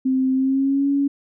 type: tone with pitch glide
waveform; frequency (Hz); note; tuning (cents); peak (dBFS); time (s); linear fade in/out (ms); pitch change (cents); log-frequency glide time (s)
sine; 261.5 to 280.3; C4 to C#4; -1 to +19; -16; 0.05-1.08; 10; +120; 0.33-0.88
effects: none